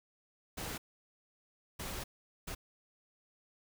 pink noise bursts at uneven times, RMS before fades -41 dBFS, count 3, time 0.57-0.78 / 1.79-2.04 / 2.47-2.55 s, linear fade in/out 10 ms, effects none

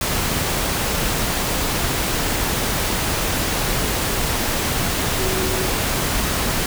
sine tone in noise, 376.2 Hz, F#4, 29 cents sharp, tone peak -25 dBFS, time 5.19-5.67 s, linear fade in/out 2 ms, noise pink, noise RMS -21 dBFS, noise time 0.01-6.66 s, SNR -7 dB, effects none

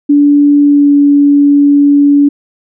sine tone with pitch glide, 288.8 to 286.1 Hz, D4 to D4, -29 to -45 cents, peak -3 dBFS, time 0.09-2.29 s, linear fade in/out 10 ms, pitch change -16 cents, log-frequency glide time 0.61-0.95 s, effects none

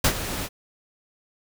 pink noise with ADSR envelope, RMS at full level -17 dBFS, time 0.04-0.49 s, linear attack 6 ms, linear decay 80 ms, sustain -13 dB, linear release 43 ms, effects none

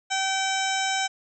harmonic tone, 770 Hz, G5, 31 cents flat, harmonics 1 / 2 / 3 / 4 / 5 / 7 / 8 / 9 / 10, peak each -27 / -30 / -32 / -33 / -34 / -35 / -36 / -37 / -37 dBFS, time 0.1-1.08 s, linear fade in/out 20 ms, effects none

